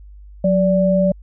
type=tone pair together; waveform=sine; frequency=183.4 / 582.3 Hz; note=F#3 / D5; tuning=-15 / -15 cents; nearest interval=octave + minor sixth; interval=2000 cents; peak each=-15 dBFS; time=0.44-1.12 s; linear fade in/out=5 ms; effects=added 50 Hz sine -37 dBFS peak until 1.22 s